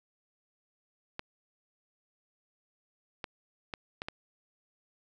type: clicks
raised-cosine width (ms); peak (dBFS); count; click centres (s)
0.3; -20; 5; 1.194 / 3.242 / 3.738 / 4.019 / 4.085
effects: none

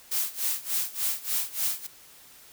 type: noise with tremolo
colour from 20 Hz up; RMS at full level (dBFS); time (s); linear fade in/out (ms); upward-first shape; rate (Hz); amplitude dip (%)
blue; -26; 0.11-1.87; 10; sine; 3.4; 90
effects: white hiss -52 dBFS RMS until 2.52 s

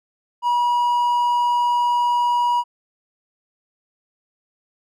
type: tone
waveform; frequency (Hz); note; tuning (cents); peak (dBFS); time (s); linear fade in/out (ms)
triangle; 965; B5; -40; -14; 0.42-2.64; 50
effects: none

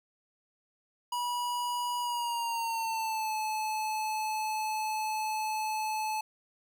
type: tone with pitch glide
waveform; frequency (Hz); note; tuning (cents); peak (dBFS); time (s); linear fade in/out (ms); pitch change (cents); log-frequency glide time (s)
square; 971 to 865.1; B5 to A5; -30 to -30; -31; 1.12-6.21; 5; -200; 2-3.35
effects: 11-bit

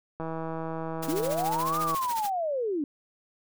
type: click train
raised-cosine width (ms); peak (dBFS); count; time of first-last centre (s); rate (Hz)
1; -21; 284; 0.2-1.947; 162
type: noise with tremolo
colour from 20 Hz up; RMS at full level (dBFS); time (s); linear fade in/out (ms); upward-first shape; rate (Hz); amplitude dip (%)
white; -36; 1.02-2.3; 10; sine; 14; 80
type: linear two-way sweep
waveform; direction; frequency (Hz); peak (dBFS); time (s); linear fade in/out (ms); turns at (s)
sine; up then down; 272.7 to 1244.5 to 272.7; -26; 1.08-2.84; 2; 1.8
effects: none

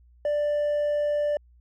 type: tone with hard clipping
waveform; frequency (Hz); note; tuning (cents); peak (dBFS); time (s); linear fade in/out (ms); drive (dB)
sine; 589; D5; +5; -23; 0.25-1.37; 2; 2
effects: added 60 Hz sine -53 dBFS peak until 1.6 s

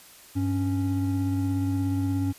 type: tone pair together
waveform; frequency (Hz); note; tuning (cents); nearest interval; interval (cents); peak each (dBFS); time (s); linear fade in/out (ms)
triangle; 98 / 277.2; G2 / C#4; 0 / 0; octave + tritone; 1800; -24; 0.35-2.33; 20
effects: white hiss -50 dBFS RMS until 2.38 s + resampled to 32000 Hz

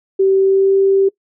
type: tone with pitch glide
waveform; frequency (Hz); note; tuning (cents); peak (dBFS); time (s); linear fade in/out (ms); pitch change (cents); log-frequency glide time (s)
sine; 386 to 389.8; G4 to G4; -27 to -10; -9; 0.19-1.09; 10; +17; 0.41-0.75
effects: noise-tail reverb RT60 0.1 s tail -22 dB re dry

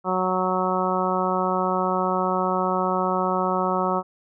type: harmonic tone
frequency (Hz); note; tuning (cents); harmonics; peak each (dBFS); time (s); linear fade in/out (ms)
185; F#3; 0; 1 / 2 / 3 / 4 / 5 / 6 / 7; -28 / -28 / -28 / -28 / -28 / -28 / -28; 0.04-4.03; 50
effects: none

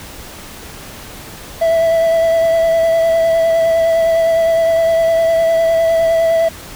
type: tone with vibrato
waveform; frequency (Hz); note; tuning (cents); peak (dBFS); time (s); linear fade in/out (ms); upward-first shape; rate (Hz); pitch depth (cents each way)
triangle; 659.3; E5; 0; -8; 1.61-6.49; 10; sine; 9.8; 17
effects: pink hiss -33 dBFS RMS until 6.75 s

